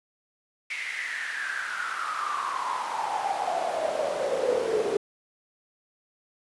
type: noise with high-pass filter sweep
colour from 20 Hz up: brown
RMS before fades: -29 dBFS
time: 0.7-4.97 s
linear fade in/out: 5 ms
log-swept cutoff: 2200 to 410 Hz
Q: 9.5
effects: resampled to 24000 Hz